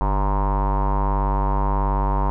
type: tone with low-pass filter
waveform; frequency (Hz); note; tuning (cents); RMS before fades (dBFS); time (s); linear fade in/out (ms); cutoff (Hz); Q
square; 49.27; G1; +10; -20; 0.01-2.3; 0; 970; 9
effects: none